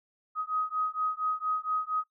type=beating tone pair; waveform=sine; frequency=1256 / 1260.3 Hz; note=D#6 / D#6; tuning=+16 / +22 cents; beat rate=4.3 Hz; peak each=-31 dBFS; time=0.35-2.04 s; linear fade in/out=50 ms; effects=noise-tail reverb RT60 0.1 s tail -20 dB re dry